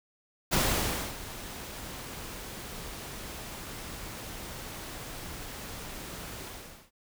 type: noise with ADSR envelope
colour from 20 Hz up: pink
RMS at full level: -25 dBFS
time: 0.51-6.91 s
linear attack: 24 ms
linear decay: 610 ms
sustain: -16 dB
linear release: 460 ms
effects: none